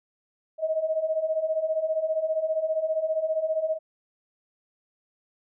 sine beating tone pair, 622.3 / 637.3 Hz, D#5 / D#5, 0 / +41 cents, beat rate 15 Hz, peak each -29 / -25 dBFS, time 0.58-3.79 s, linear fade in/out 50 ms, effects none

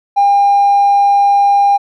sine tone with hard clipping, 804 Hz, G5, 44 cents sharp, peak -7 dBFS, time 0.16-1.78 s, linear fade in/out 20 ms, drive 1 dB, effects none

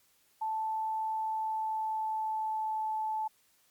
sine tone with pitch glide, 878 to 870.4 Hz, A5 to A5, -4 to -19 cents, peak -30 dBFS, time 0.41-3.28 s, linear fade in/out 10 ms, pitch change -15 cents, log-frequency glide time 1.18-2.94 s, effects white hiss -68 dBFS RMS until 3.7 s + MP3 96 kbps

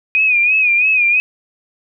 sine tone with vibrato, 2481 Hz, D#7, 6 cents flat, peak -10 dBFS, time 0.15-1.2 s, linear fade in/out 0 ms, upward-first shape sine, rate 3 Hz, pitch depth 77 cents each way, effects none

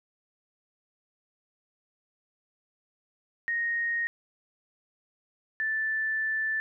sine tone pair in turn, 1864.7 / 1760 Hz, A#6 / A6, 0 / 0 cents, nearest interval minor second, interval 100 cents, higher first, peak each -26 dBFS, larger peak neither, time 3.48-4.07 / 5.6-6.6 s, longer second, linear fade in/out 0 ms, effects none

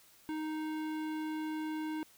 sine tone with hard clipping, 311.1 Hz, D#4, in tune, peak -37 dBFS, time 0.29-2.03 s, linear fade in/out 0 ms, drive 16 dB, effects white hiss -62 dBFS RMS until 2.17 s

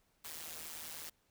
white noise with amplitude modulation, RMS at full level -43 dBFS, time 0.24-1.1 s, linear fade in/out 10 ms, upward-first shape sine, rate 157 Hz, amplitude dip 80%, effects pink hiss -75 dBFS RMS until 1.3 s

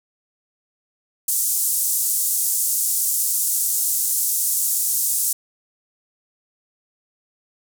pink band-pass noise, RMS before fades -21 dBFS, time 1.28-5.33 s, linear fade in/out 5 ms, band 7400 to 16000 Hz, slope 24 dB/octave, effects none

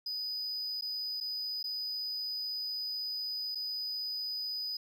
triangle tone with dropouts, 4978 Hz, D#8, in tune, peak -33 dBFS, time 0.06-4.77 s, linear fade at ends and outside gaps 5 ms, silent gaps 0.811-0.821 / 1.203-1.209 / 1.629-1.64 / 3.549-3.554 s, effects none

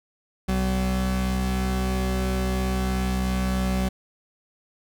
40% pulse tone pair together, 63.24 / 189.5 Hz, B1 / F#3, +42 / +42 cents, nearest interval octave + perfect fifth, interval 1900 cents, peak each -24 dBFS, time 0.48-3.89 s, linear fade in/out 10 ms, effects none

